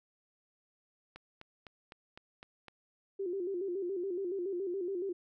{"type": "click train", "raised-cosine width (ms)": 0.3, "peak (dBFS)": -32, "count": 7, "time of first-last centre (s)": [1.16, 2.683], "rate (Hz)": 3.94}
{"type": "tone with vibrato", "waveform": "sine", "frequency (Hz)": 371.6, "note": "F#4", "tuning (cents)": 7, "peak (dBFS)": -33, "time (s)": [3.19, 5.13], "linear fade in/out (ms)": 10, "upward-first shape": "square", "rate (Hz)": 7.1, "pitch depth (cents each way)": 95}
{"effects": []}